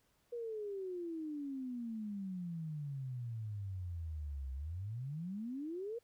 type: exponential two-way sweep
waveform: sine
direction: down then up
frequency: 484 to 64.7 to 484 Hz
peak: -39 dBFS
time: 0.32-5.99 s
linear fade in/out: 10 ms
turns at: 4.53 s
effects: pink hiss -75 dBFS RMS until 6.03 s